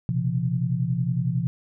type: tone cluster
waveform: sine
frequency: 122.1 / 133 / 170.9 Hz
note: B2 / C3 / F3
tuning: -19 / +29 / -37 cents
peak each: -26 dBFS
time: 0.09-1.47 s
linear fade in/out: 0 ms
effects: none